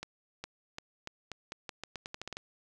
accelerating click train, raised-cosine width 0.2 ms, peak -22 dBFS, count 15, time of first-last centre 0.03-2.369 s, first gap 410 ms, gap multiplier 0.84, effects none

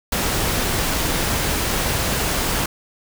pink noise, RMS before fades -21 dBFS, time 0.12-2.66 s, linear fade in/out 5 ms, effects none

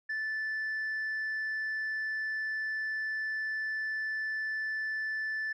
sine tone, 1753 Hz, A6, 7 cents flat, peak -29 dBFS, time 0.09-5.53 s, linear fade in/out 10 ms, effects tanh soft clip ceiling -30 dBFS

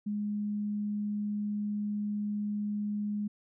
sine tone, 207.7 Hz, G#3, in tune, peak -30 dBFS, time 0.06-3.28 s, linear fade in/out 10 ms, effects none

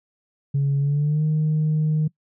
sine tone with pitch glide, 140 to 154.45 Hz, C#3 to D#3, +18 to -12 cents, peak -16 dBFS, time 0.54-2.08 s, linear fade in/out 10 ms, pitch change +170 cents, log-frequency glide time 0.79-1.24 s, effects noise-tail reverb RT60 0.1 s tail -23 dB re dry + tanh soft clip ceiling -15 dBFS

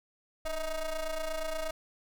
45% pulse ring-modulated tone, 312.8 Hz, D#4, 9 cents sharp, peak -29 dBFS, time 0.45-1.71 s, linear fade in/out 5 ms, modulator 327 Hz, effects none

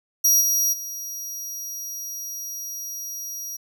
sawtooth tone with level steps, 5740 Hz, F8, 47 cents sharp, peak -12 / -16 / -28 dBFS, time 0.24-3.57 s, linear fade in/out 10 ms, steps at 0.4 / 0.72 s, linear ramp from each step 20 ms, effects none

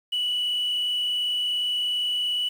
sine tone with frequency modulation, 2952 Hz, F#7, 5 cents flat, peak -21 dBFS, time 0.12-2.49 s, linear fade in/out 10 ms, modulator 37.3 Hz, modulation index 1.1, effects tanh soft clip ceiling -21 dBFS + 8-bit

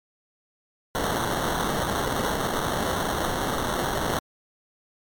blue noise with sample-and-hold, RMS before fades -26 dBFS, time 0.95-4.19 s, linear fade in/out 0 ms, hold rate 2450 Hz, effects MP3 96 kbps

